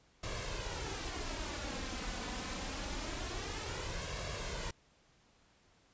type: noise with flanger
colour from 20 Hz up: pink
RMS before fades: -40 dBFS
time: 0.23-4.71 s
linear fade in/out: 5 ms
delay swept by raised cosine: 1.8 to 4 ms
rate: 0.25 Hz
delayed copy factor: +0.55
effects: pink hiss -68 dBFS RMS until 5.93 s + resampled to 16000 Hz